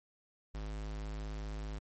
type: tone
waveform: square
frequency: 52.3 Hz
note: G#1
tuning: 13 cents sharp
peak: -39 dBFS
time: 0.54-1.79 s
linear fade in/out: 10 ms
effects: MP3 32 kbps